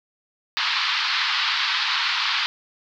white band-pass noise, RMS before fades -23 dBFS, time 0.57-2.46 s, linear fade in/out 0 ms, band 930 to 4600 Hz, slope 48 dB/octave, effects none

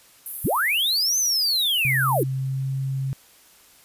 white high-pass noise, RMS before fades -30 dBFS, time 0.26-2.23 s, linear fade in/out 0 ms, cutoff 10000 Hz, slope 48 dB/octave
sine linear two-way sweep, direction up then down, 35.11 to 6290 to 255.6 Hz, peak -19 dBFS, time 0.44-2.24 s, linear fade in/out 10 ms, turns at 1.18 s
sine tone with pitch glide, 132.6 to 134.53 Hz, C3 to C3, +23 to +49 cents, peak -23 dBFS, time 1.85-3.13 s, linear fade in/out 0 ms, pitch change +26 cents, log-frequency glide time 2.31-2.72 s
effects white hiss -53 dBFS RMS until 3.84 s + resampled to 32000 Hz

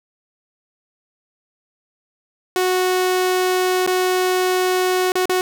sawtooth tone with dropouts, 368 Hz, F#4, 9 cents flat, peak -12 dBFS, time 2.56-5.41 s, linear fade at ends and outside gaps 1 ms, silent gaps 3.864-3.874 / 5.12-5.154 / 5.256-5.295 s, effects none

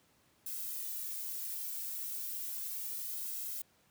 violet noise with flanger, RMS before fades -40 dBFS, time 0.46-3.62 s, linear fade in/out 5 ms, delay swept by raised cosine 1.7 to 2.47 ms, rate 0.34 Hz, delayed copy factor -0.85, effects pink hiss -69 dBFS RMS until 3.9 s + high-pass 80 Hz 12 dB/octave

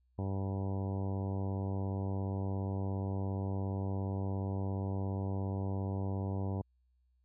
harmonic tone, 97.2 Hz, G2, 14 cents flat, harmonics 1 / 2 / 3 / 4 / 5 / 6 / 7 / 8 / 9 / 10, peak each -34 / -40 / -44 / -46 / -48 / -50 / -51 / -52 / -53 / -54 dBFS, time 0.18-6.62 s, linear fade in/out 10 ms, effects added 62 Hz sine -69 dBFS peak until 7.24 s

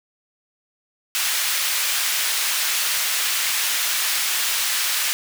pink high-pass noise, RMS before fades -22 dBFS, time 1.15-5.13 s, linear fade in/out 0 ms, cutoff 1900 Hz, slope 12 dB/octave, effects none

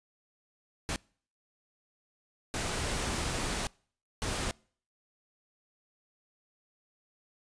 pink noise bursts at uneven times, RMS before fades -33 dBFS, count 3, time 0.89-0.96 / 2.54-3.67 / 4.22-4.51 s, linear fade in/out 0 ms, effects noise-tail reverb RT60 0.5 s tail -26 dB re dry + resampled to 22050 Hz

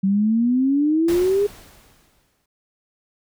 sine exponential sweep, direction up, 190 to 415.3 Hz, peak -15 dBFS, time 0.03-1.47 s, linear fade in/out 10 ms
pink noise with exponential decay, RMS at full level -30 dBFS, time 1.08-2.46 s, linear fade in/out 5 ms, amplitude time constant 300 ms
effects none

